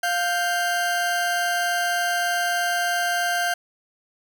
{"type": "tone pair together", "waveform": "40% pulse", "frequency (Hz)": [701.7, 1568], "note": ["F5", "G6"], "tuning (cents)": [8, 0], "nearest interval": "octave + major second", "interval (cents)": 1392, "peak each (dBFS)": -23, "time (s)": [0.03, 3.54], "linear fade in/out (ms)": 5, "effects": []}